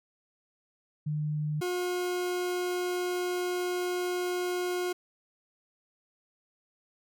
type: tone pair in turn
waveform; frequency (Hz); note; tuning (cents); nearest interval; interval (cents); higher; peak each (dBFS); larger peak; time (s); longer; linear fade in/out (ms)
sine / 40% pulse; 151 / 359.1; D3 / F4; +48 / +48; octave + minor third; 1500; second; -28 / -28; neither; 1.06-1.61 / 1.61-4.93; second; 10
effects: none